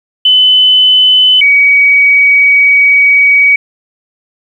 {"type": "tone pair in turn", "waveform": "sine", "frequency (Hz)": [3020, 2262], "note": ["F#7", "C#7"], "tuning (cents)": [35, 34], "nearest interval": "perfect fourth", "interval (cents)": 501, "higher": "first", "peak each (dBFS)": -3, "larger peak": "neither", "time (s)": [[0.25, 1.41], [1.41, 3.56]], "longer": "second", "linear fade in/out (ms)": 5, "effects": ["7-bit"]}